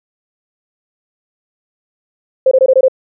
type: tone bursts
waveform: sine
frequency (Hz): 523.3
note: C5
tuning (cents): 0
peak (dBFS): -5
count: 6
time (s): 2.46-2.883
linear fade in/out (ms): 5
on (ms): 53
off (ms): 21
effects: none